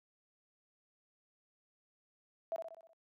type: tone with echo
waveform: sine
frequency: 659.3 Hz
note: E5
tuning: in tune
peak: -33 dBFS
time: 2.52-2.56 s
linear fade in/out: 0 ms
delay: 62 ms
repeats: 6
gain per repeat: -5 dB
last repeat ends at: 2.932 s
effects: high-pass 400 Hz 12 dB/octave